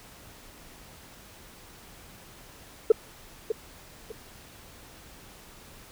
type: tone with echo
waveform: sine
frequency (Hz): 441.7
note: A4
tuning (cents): +7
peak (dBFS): -10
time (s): 2.9-2.92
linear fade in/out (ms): 5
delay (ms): 600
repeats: 2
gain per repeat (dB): -12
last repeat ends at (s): 4.12
effects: tanh soft clip ceiling -9 dBFS + pink hiss -50 dBFS RMS until 5.91 s